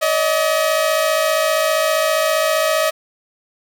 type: tone pair together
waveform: sawtooth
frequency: 577 / 632.1 Hz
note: D5 / D#5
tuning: -31 / +27 cents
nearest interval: major second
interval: 158 cents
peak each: -17 / -12 dBFS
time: 0.01-2.91 s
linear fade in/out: 20 ms
effects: none